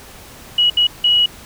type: tone bursts at uneven times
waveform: sine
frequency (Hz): 2915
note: F#7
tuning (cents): -26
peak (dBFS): -10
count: 3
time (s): 0.58-0.7 / 0.77-0.87 / 1.04-1.26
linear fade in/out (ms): 5
effects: pink hiss -39 dBFS RMS until 1.45 s